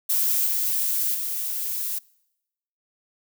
violet noise with level steps, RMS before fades -22 / -24 / -28 dBFS, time 0.09-1.99 s, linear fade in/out 10 ms, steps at 0.46 / 1.14 s, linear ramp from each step 10 ms, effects noise-tail reverb RT60 0.9 s tail -25 dB re dry

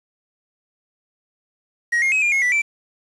triangle tone with pitch steps, 1890 / 2137 / 2548 / 2406 / 2167 / 1971 / 2333 Hz, A#6 / C7 / D#7 / D7 / C#7 / B6 / D7, +23 / +36 / +41 / +41 / -40 / -4 / -12 cents, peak -14 dBFS, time 1.92-2.62 s, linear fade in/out 10 ms, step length 100 ms, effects resampled to 24000 Hz + 7-bit

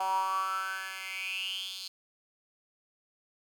10% pulse tone with high-pass filter sweep, 190 Hz, F#3, 46 cents sharp, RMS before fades -34 dBFS, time 0-1.88 s, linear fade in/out 5 ms, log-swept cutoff 830 to 4100 Hz, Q 9, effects none

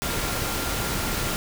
sine tone in noise, 1389 Hz, F6, 10 cents flat, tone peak -37 dBFS, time 0.02-1.36 s, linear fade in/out 0 ms, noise pink, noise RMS -27 dBFS, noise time 0.02-1.36 s, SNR -13 dB, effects none

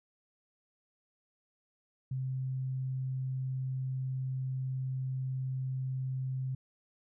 sine tone, 130.81 Hz, C3, in tune, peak -32 dBFS, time 2.11-6.55 s, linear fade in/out 5 ms, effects none

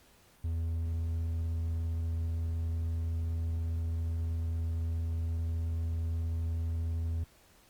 triangle tone, 82.41 Hz, E2, in tune, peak -28 dBFS, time 0.44-7.24 s, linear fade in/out 5 ms, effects pink hiss -62 dBFS RMS until 7.69 s + Opus 48 kbps

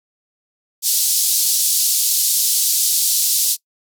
white band-pass noise, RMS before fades -17 dBFS, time 0.82-3.57 s, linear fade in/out 50 ms, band 4100 to 14000 Hz, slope 24 dB/octave, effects noise-tail reverb RT60 0.1 s tail -22 dB re dry

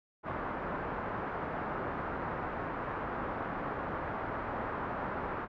white low-pass noise, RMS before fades -37 dBFS, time 0.23-5.48 s, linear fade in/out 50 ms, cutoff 1400 Hz, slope 24 dB/octave, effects none

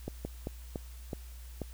slowing click train, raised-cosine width 2 ms, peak -22 dBFS, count 6, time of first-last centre 0.08-1.617 s, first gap 170 ms, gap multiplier 1.3, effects added 60 Hz sine -44 dBFS peak until 1.73 s + white hiss -57 dBFS RMS until 1.73 s

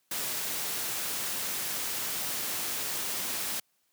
white noise, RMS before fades -33 dBFS, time 0.11-3.6 s, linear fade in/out 5 ms, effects white hiss -73 dBFS RMS until 3.92 s + high-pass 100 Hz 12 dB/octave

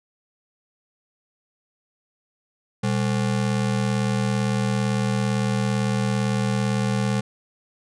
square ring-modulated tone, 160.7 Hz, E3, 44 cents flat, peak -18 dBFS, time 2.83-7.21 s, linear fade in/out 10 ms, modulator 38.9 Hz, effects resampled to 22050 Hz

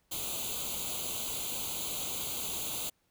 white noise with comb filter, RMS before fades -36 dBFS, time 0.11-2.9 s, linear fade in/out 10 ms, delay 0.28 ms, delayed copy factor +0.9, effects pink hiss -74 dBFS RMS until 3.1 s

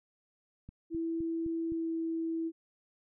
click train, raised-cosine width 5 ms, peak -34 dBFS, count 5, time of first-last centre 0.69-1.721 s, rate 3.88 Hz
sine tone with pitch glide, 329.6 to 327.5 Hz, E4 to E4, 0 to -11 cents, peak -31 dBFS, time 0.9-2.52 s, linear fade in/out 50 ms, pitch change -11 cents, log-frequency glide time 1.66-1.91 s
effects none

